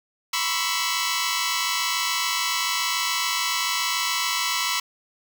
10% pulse tone cluster, 977 / 1024 / 1121 / 1323 Hz, B5 / C6 / C#6 / E6, -19 / -38 / +19 / +6 cents, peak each -20 dBFS, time 0.33-4.8 s, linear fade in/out 5 ms, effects none

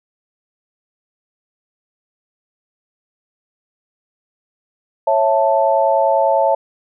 sine chord, A major, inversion first, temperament just, 550 / 660 / 880 Hz, C#5 / E5 / A5, -14 / +2 / 0 cents, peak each -16 dBFS, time 5.07-6.55 s, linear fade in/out 5 ms, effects none

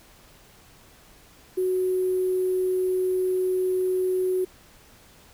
sine tone with sample-and-hold, 370 Hz, F#4, in tune, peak -21 dBFS, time 1.57-4.45 s, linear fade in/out 10 ms, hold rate 11025 Hz, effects pink hiss -53 dBFS RMS until 5.33 s

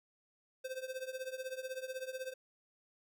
square tone with tremolo, 519 Hz, C5, 14 cents flat, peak -37 dBFS, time 0.64-2.34 s, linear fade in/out 10 ms, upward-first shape triangle, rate 16 Hz, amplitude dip 90%, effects none

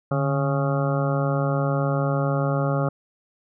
harmonic tone with a mistuned harmonic, 138.1 Hz, C#3, 6 cents flat, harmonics 1 / 2 / 3 / 4 / 5 / 6 / 8 / 9 / 10, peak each -22 / -30 / -32 / -27 / -33 / -35 / -36 / -33 / -36 dBFS, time 0.11-2.89 s, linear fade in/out 5 ms, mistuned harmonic 1, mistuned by +85 cents, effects none

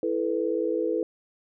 sine chord, E suspended fourth, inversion none, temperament equal with one note detuned, 329.6 / 434.9 / 493.9 Hz, E4 / A4 / B4, 0 / -20 / 0 cents, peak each -28 dBFS, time 0.03-1.03 s, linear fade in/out 2 ms, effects none

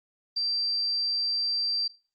sine tone, 4699 Hz, D8, in tune, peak -25 dBFS, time 0.36-1.88 s, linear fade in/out 10 ms, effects noise-tail reverb RT60 0.3 s tail -17 dB re dry + Opus 24 kbps

